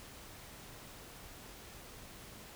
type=silence; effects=pink hiss -52 dBFS RMS until 2.55 s